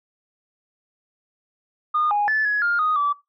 sine tone with pitch steps, 1222 / 825 / 1741 / 1681 / 1408 / 1244 / 1156 Hz, D#6 / G#5 / A6 / G#6 / F6 / D#6 / D6, -32 / -12 / -19 / +20 / +14 / -1 / -28 cents, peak -17 dBFS, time 1.94-3.13 s, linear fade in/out 10 ms, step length 170 ms, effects noise-tail reverb RT60 0.2 s tail -18 dB re dry + tanh soft clip ceiling -13 dBFS

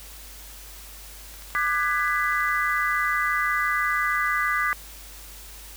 click train, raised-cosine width 0.2 ms, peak -27 dBFS, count 15, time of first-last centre 1.34-2.488 s, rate 12.2 Hz
sine chord, G# half-diminished seventh, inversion second, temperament just, 1196.1 / 1495.1 / 1661.2 / 1993.5 Hz, D6 / F#6 / G#6 / B6, +31 / +18 / 0 / +16 cents, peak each -25 / -29 / -28 / -26 dBFS, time 1.55-4.73 s, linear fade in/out 0 ms
effects added 50 Hz sine -44 dBFS peak until 5.76 s + white hiss -44 dBFS RMS until 5.76 s

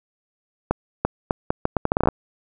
accelerating click train, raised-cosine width 1 ms, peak -4 dBFS, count 14, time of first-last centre 0.71-2.087 s, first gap 340 ms, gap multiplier 0.76, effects none

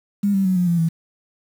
sine tone with pitch steps, 202.3 / 194.06 / 186.15 / 178.57 / 171.3 / 164.32 Hz, G#3 / G3 / F#3 / F3 / F3 / E3, -45 / -17 / +11 / +39 / -33 / -5 cents, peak -15 dBFS, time 0.23-0.89 s, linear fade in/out 10 ms, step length 110 ms, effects 7-bit

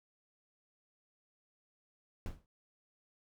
brown noise with exponential decay, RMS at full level -36 dBFS, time 2.26-2.46 s, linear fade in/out 1 ms, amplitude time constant 42 ms, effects none

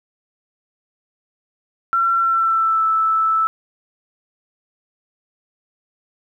sine tone with pitch glide, 1357 to 1315.3 Hz, E6 to E6, +50 to -4 cents, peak -14 dBFS, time 1.93-3.47 s, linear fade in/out 0 ms, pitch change -54 cents, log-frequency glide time 2.18-2.85 s, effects 9-bit

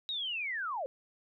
sine linear sweep, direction down, 3858 to 493.9 Hz, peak -33 dBFS, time 0.09-0.86 s, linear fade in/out 0 ms, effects none

